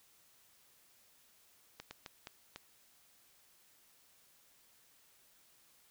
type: slowing click train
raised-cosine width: 0.2 ms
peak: -28 dBFS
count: 5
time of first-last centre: 1.8-2.56 s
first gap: 110 ms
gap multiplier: 1.38
effects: white hiss -67 dBFS RMS until 5.9 s